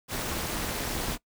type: noise with amplitude modulation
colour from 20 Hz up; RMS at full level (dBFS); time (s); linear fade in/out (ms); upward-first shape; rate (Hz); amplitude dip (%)
pink; -28; 0.08-1.18; 50; sine; 275; 85
effects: noise-tail reverb RT60 0.1 s tail -21 dB re dry